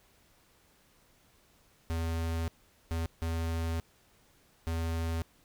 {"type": "tone bursts at uneven times", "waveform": "square", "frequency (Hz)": 82.4, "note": "E2", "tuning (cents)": 0, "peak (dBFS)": -31, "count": 4, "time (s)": [[1.9, 2.48], [2.91, 3.06], [3.22, 3.8], [4.67, 5.22]], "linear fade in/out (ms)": 0, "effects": ["pink hiss -65 dBFS RMS until 5.44 s"]}